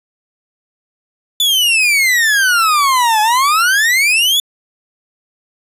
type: exponential two-way sweep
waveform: 40% pulse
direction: down then up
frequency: 3514 to 840 to 3514 Hz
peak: -9 dBFS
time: 1.4-4.4 s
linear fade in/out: 2 ms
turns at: 3.21 s
effects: resampled to 32000 Hz + 7-bit